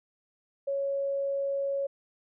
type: tone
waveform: sine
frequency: 554.4 Hz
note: C#5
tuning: in tune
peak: -27 dBFS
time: 0.67-1.87 s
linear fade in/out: 10 ms
effects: none